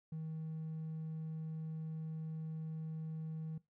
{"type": "tone", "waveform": "triangle", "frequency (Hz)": 158.7, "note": "D#3", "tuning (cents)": 35, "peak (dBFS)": -37, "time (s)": [0.12, 3.58], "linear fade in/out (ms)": 5, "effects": ["noise-tail reverb RT60 0.2 s tail -22 dB re dry", "tanh soft clip ceiling -35 dBFS"]}